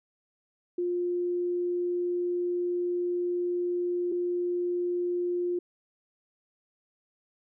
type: tone pair in turn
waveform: sine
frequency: 353.1 / 353.1 Hz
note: F4 / F4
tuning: +19 / +19 cents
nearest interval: unison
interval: 0 cents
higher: neither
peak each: -26 dBFS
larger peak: neither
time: 0.78-4.12 / 4.12-5.59 s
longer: first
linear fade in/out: 5 ms
effects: none